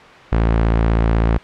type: tone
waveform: sawtooth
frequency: 56.1 Hz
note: A1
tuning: 34 cents sharp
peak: -9 dBFS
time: 0.32-1.38 s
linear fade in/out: 5 ms
effects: white hiss -39 dBFS RMS until 1.43 s + low-pass 2000 Hz 12 dB/octave